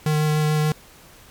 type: tone with vibrato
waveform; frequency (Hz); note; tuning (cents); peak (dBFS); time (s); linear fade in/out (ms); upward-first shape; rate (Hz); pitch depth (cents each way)
square; 152.7; D#3; -32; -18; 0.06-0.72; 2; sine; 6.9; 10
effects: pink hiss -48 dBFS RMS until 1.3 s + MP3 96 kbps